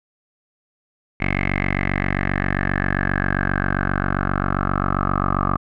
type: tone with low-pass filter sweep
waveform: 10% pulse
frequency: 47.52 Hz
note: F#1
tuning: 47 cents sharp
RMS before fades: -21 dBFS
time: 1.2-5.57 s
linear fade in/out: 10 ms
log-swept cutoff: 2200 to 1200 Hz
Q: 8.1
effects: none